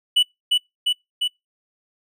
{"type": "tone with echo", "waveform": "triangle", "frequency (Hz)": 2960, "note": "F#7", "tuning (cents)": 0, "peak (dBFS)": -11, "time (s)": [0.16, 0.23], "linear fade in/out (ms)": 10, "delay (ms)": 350, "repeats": 3, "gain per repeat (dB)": -2, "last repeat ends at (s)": 1.28, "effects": ["noise-tail reverb RT60 0.2 s tail -26 dB re dry"]}